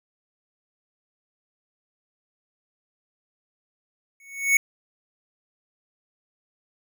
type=tone with exponential growth; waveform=square; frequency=2217 Hz; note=C#7; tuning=in tune; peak=-13 dBFS; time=4.2-4.57 s; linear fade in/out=2 ms; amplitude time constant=79 ms; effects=none